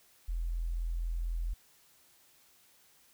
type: tone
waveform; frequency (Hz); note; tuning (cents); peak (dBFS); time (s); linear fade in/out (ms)
sine; 42.11; E1; +38; -31; 0.28-1.54; 10
effects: white hiss -64 dBFS RMS until 3.13 s